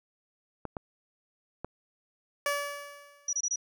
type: clicks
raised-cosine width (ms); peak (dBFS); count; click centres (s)
1; -21; 3; 0.653 / 0.768 / 1.646
type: tone with exponential decay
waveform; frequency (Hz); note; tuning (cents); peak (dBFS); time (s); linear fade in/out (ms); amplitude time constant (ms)
15% pulse; 574; D5; -40; -19; 2.46-3.38; 2; 200
type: tone bursts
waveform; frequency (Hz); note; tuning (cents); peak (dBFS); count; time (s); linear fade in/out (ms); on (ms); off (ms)
sine; 5830; F#8; -26; -27; 4; 3.28-3.559; 5; 51; 25
effects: none

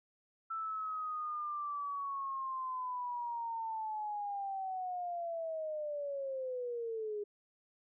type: linear sweep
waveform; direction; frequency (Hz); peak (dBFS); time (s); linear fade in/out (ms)
sine; down; 1330 to 408.5; -36; 0.5-7.24; 10
effects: none

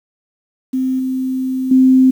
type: tone with level steps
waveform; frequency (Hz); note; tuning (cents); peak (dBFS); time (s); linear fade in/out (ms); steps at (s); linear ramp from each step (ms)
sine; 260; C4; -11; -14 / -16 / -6; 0.73-2.11; 10; 0.99 / 1.71; 5
effects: 7-bit

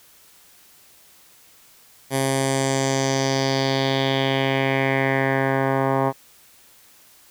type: tone with low-pass filter sweep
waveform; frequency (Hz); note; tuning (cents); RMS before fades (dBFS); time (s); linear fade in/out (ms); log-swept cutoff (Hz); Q
10% pulse; 134.7; C#3; -49; -21; 2.1-6.13; 50; 11000 to 1100; 2.9
effects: white hiss -52 dBFS RMS until 7.3 s

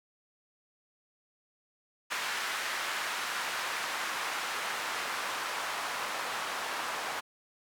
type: noise with band-pass filter sweep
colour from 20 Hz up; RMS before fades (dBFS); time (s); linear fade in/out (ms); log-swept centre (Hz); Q
white; -35; 2.1-7.21; 20; 1500 to 1000; 1.1
effects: none

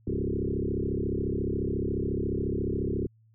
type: tone with frequency modulation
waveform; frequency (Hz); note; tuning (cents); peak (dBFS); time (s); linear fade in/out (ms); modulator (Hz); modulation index
sine; 229.8; A#3; -25; -26; 0.07-3.07; 5; 34.2; 5.5
effects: added 111 Hz sine -58 dBFS peak until 3.34 s

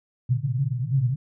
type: band-pass noise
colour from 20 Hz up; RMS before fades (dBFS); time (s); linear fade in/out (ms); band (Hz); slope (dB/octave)
white; -24; 0.29-1.16; 5; 120 to 140; 96
effects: none

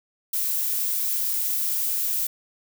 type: noise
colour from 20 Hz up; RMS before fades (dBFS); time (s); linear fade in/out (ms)
violet; -25; 0.33-2.27; 5
effects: none

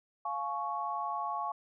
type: chord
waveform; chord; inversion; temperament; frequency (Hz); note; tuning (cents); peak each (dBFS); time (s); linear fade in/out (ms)
sine; Db major; first; equal with one note detuned; 698.5 / 850 / 1108.7; F5 / Ab5 / Db6; 0 / +40 / 0; -39 / -37 / -35; 0.25-1.52; 5
effects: none

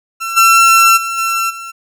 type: tone with level steps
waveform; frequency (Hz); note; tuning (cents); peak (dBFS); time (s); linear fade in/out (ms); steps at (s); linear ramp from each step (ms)
30% pulse; 1349; E6; +40; -16 / -3 / -15 / -11 / -23; 0.2-1.72; 20; 0.36 / 0.96 / 1.17 / 1.49; 20
effects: none

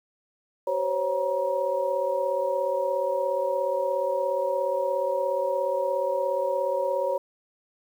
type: tone cluster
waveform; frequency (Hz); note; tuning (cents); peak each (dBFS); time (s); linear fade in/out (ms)
sine; 379.7 / 516 / 553 / 948; F#4 / C5 / C#5 / A#5; +45 / -24 / -4 / +29; -34 / -30 / -25 / -31; 0.67-7.18; 5
effects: 9-bit

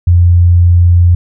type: tone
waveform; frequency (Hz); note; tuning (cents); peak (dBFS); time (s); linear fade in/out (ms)
sine; 87.31; F2; 0; -3; 0.07-1.15; 5
effects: none

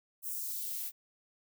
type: noise with high-pass filter sweep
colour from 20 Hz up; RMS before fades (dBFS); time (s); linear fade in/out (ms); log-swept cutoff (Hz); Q
violet; -38; 0.22-0.92; 50; 9400 to 1600; 1.2
effects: none

